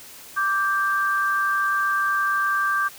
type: tone pair together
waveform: sine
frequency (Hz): 1169.3 / 1578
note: D6 / G6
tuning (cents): -8 / +11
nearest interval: perfect fourth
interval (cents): 519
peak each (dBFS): -22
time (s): 0.36-2.89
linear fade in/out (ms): 20
effects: white hiss -43 dBFS RMS until 2.98 s